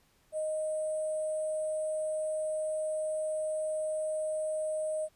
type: tone with sample-and-hold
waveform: sine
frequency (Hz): 622.3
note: D#5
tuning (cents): 0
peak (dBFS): -30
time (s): 0.32-5.09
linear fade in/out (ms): 50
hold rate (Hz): 8820
effects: pink hiss -68 dBFS RMS until 5.15 s + resampled to 32000 Hz